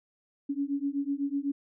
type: beating tone pair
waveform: sine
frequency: 277.2 / 285.2 Hz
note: C#4 / C#4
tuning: 0 / +49 cents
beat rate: 8 Hz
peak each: -31 dBFS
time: 0.49-1.52 s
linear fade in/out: 10 ms
effects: none